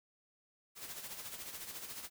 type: noise with tremolo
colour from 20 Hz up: white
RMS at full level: -44 dBFS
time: 0.75-2.1 s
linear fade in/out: 50 ms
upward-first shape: sine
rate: 14 Hz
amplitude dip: 55%
effects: none